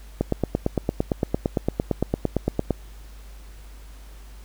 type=click train; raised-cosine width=2 ms; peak=-7 dBFS; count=23; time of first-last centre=0.21-2.707 s; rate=8.81 Hz; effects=added 50 Hz sine -40 dBFS peak until 4.44 s + pink hiss -52 dBFS RMS until 4.44 s